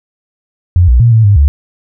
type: tone with pitch steps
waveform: sine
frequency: 88.4 / 60.9 / 118 / 111.8 / 101.5 / 71.4 Hz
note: F2 / B1 / A#2 / A2 / G#2 / D2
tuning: +22 / -24 / +22 / +28 / -39 / -48 cents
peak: -3 dBFS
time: 0.76-1.48 s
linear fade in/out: 0 ms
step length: 120 ms
effects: none